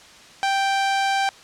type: tone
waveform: sawtooth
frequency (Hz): 784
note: G5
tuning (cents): 0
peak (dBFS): -15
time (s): 0.43-1.29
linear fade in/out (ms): 0
effects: white hiss -46 dBFS RMS until 1.43 s + low-pass 6000 Hz 12 dB/octave